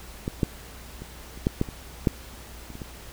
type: clicks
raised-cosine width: 3 ms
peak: -14 / -8 / -24 / -30 / -8 / -9 / -25 / -6 / -28 / -26 / -22 dBFS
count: 11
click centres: 0.279 / 0.432 / 1.02 / 1.375 / 1.469 / 1.614 / 1.688 / 2.072 / 2.703 / 2.754 / 2.818 s
effects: added 60 Hz sine -45 dBFS peak until 3.12 s + pink hiss -45 dBFS RMS until 3.12 s